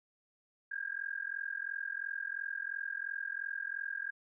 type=tone with amplitude modulation; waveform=sine; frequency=1615 Hz; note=G#6; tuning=49 cents flat; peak=-32 dBFS; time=0.71-4.11 s; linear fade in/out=10 ms; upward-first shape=sine; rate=42.9 Hz; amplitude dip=95%; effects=none